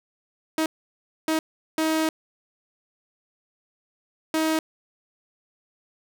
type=tone bursts at uneven times; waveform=sawtooth; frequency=317 Hz; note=D#4; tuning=32 cents sharp; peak=-17 dBFS; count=4; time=0.58-0.66 / 1.28-1.39 / 1.78-2.09 / 4.34-4.59 s; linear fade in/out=2 ms; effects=none